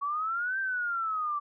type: exponential two-way sweep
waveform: sine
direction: up then down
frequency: 1119 to 1582 to 1157 Hz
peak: -28 dBFS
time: 0.01-1.4 s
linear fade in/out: 20 ms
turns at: 0.59 s
effects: none